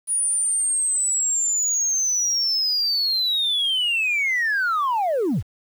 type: linear sweep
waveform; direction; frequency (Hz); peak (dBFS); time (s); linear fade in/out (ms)
sine; down; 9710 to 53.5; -17; 0.07-5.43; 50
effects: tanh soft clip ceiling -17 dBFS + 8-bit